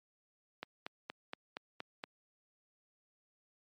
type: click train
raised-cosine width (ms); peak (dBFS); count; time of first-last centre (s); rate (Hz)
0.3; -24; 7; 0.63-2.038; 4.26
effects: high-pass 200 Hz 12 dB/octave + MP3 64 kbps